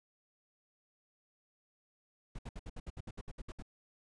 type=noise bursts; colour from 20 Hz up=brown; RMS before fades=-43 dBFS; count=13; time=2.35-3.624 s; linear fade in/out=5 ms; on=38 ms; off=65 ms; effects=resampled to 22050 Hz